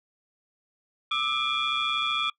sine tone cluster, 1192 / 1305 / 2394 / 3323 / 3459 Hz, D6 / E6 / D7 / G#7 / A7, +25 / -18 / +33 / 0 / -30 cents, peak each -30 dBFS, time 1.11-2.3 s, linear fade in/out 5 ms, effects noise-tail reverb RT60 0.1 s tail -23 dB re dry + tanh soft clip ceiling -17 dBFS

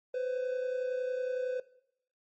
triangle tone pair together, 504 / 534.9 Hz, B4 / C5, +35 / +38 cents, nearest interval minor second, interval 103 cents, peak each -29 / -37 dBFS, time 0.14-1.6 s, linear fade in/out 5 ms, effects noise-tail reverb RT60 0.7 s tail -19 dB re dry + MP3 32 kbps

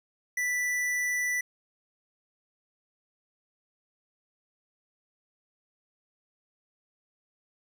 sine tone with tanh clipping, 1975.5 Hz, B6, in tune, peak -28 dBFS, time 0.37-1.41 s, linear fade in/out 5 ms, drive 17 dB, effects none

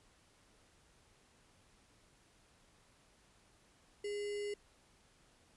sine tone with sample-and-hold, 410.8 Hz, G#4, 19 cents flat, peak -37 dBFS, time 4.04-4.54 s, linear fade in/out 5 ms, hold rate 2450 Hz, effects pink hiss -68 dBFS RMS until 5.56 s + resampled to 24000 Hz

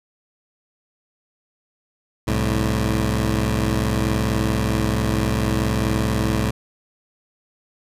15% pulse tone pair together, 64.5 / 108.4 Hz, C2 / A2, -24 / -25 cents, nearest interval major sixth, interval 899 cents, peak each -15 dBFS, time 2.27-6.51 s, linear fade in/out 10 ms, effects resampled to 32000 Hz

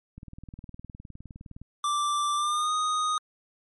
click train, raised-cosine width 5 ms, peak -30 dBFS, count 29, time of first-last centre 0.18-1.616 s, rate 19.5 Hz
square tone with pitch glide, 1174.7 to 1243.1 Hz, D6 to D#6, 0 to -2 cents, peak -25 dBFS, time 1.84-3.18 s, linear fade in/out 2 ms, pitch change +98 cents, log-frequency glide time 2.35-2.73 s
effects MP3 48 kbps

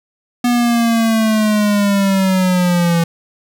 square linear sweep, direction down, 244.3 to 166.9 Hz, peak -12 dBFS, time 0.44-3.04 s, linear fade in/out 5 ms, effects none

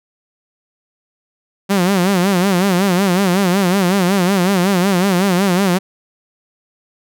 sawtooth tone with vibrato, 187.6 Hz, F#3, 24 cents sharp, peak -8 dBFS, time 1.69-5.79 s, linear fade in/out 20 ms, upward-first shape sine, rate 5.4 Hz, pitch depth 130 cents each way, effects none

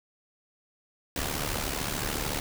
pink noise with amplitude modulation, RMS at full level -28 dBFS, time 1.16-2.4 s, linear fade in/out 2 ms, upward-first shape sine, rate 73.5 Hz, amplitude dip 70%, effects none

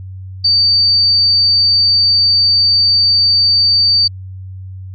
sine tone, 4607 Hz, D8, 34 cents flat, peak -8 dBFS, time 0.44-4.08 s, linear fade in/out 10 ms, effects added 94 Hz sine -26 dBFS peak until 4.94 s

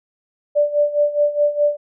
sine tone with tremolo, 587.3 Hz, D5, in tune, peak -11 dBFS, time 0.55-1.77 s, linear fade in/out 20 ms, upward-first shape sine, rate 4.8 Hz, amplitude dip 80%, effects none

